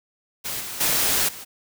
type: noise with level steps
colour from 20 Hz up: white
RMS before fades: -29 / -33 / -21 / -38 dBFS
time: 0.44-1.45 s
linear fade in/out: 20 ms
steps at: 0.6 / 0.8 / 1.28 s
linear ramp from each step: 10 ms
effects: none